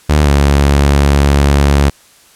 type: tone with pitch glide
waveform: sawtooth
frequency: 74.9 to 70.78 Hz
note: D2 to C#2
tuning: +35 to +37 cents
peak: -3 dBFS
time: 0.09-1.9 s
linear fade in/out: 10 ms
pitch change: -98 cents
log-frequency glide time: 0.23-0.28 s
effects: white hiss -45 dBFS RMS until 2.35 s + low-pass 11000 Hz 12 dB/octave